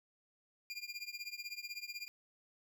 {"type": "tone with tremolo", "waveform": "25% pulse", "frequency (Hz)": 2400, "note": "D7", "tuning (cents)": 37, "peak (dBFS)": -35, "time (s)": [0.7, 2.08], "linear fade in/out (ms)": 0, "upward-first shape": "triangle", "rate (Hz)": 16, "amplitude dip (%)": 95, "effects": []}